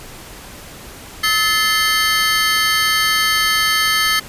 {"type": "tone cluster", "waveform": "square", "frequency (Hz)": [1284, 1747, 2084, 3120, 4446], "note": ["E6", "A6", "C7", "G7", "C#8"], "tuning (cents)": [-46, -13, -7, -9, 4], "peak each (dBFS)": -21, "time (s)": [1.23, 4.2], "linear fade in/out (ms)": 10, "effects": ["pink hiss -36 dBFS RMS until 4.28 s", "resampled to 32000 Hz"]}